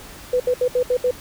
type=tone bursts at uneven times; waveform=sine; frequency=497.8 Hz; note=B4; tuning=14 cents sharp; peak=-15 dBFS; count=6; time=0.33-0.4 / 0.47-0.54 / 0.61-0.68 / 0.75-0.83 / 0.9-0.97 / 1.04-1.11 s; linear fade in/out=5 ms; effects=pink hiss -40 dBFS RMS until 1.2 s